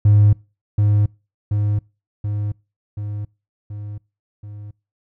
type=tone with echo; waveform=triangle; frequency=103.83 Hz; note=G#2; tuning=in tune; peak=-6 dBFS; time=0.05-0.33 s; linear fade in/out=5 ms; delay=730 ms; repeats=6; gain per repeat=-4 dB; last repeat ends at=4.71 s; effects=noise-tail reverb RT60 0.3 s tail -26 dB re dry + tanh soft clip ceiling -4 dBFS